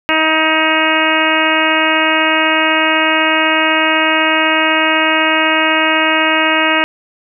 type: harmonic tone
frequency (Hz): 316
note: D#4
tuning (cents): +27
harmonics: 1 / 2 / 3 / 4 / 5 / 6 / 7 / 8 / 9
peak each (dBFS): -19 / -19 / -19 / -19 / -19 / -19 / -19 / -19 / -19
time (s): 0.09-6.84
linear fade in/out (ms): 0
effects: none